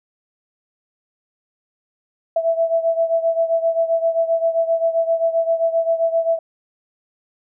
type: beating tone pair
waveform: sine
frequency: 659.3 / 666.9 Hz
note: E5 / E5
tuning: 0 / +20 cents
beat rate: 7.6 Hz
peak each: -17 / -21 dBFS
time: 2.36-6.39 s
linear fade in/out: 5 ms
effects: none